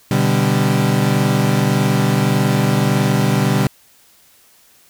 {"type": "chord", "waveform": "35% pulse", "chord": "G major", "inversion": "first", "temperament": "equal with one note detuned", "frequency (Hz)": [125.12, 146.83, 196], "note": ["B2", "D3", "G3"], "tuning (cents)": [23, 0, 0], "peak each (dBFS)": -16, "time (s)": [0.11, 3.67], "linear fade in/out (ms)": 2, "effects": ["white hiss -51 dBFS RMS until 4.89 s"]}